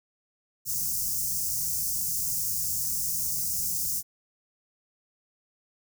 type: band-stop noise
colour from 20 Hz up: white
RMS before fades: -29 dBFS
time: 0.65-4.03 s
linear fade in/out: 50 ms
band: 190 to 5300 Hz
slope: 48 dB/octave
effects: none